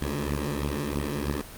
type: beating tone pair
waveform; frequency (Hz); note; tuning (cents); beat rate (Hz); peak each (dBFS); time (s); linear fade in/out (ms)
10% pulse; 70.7 / 73.8; C#2 / D2; +35 / +9; 3.1; -22; 0.01-1.42; 10
effects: pink hiss -43 dBFS RMS until 1.57 s + Opus 32 kbps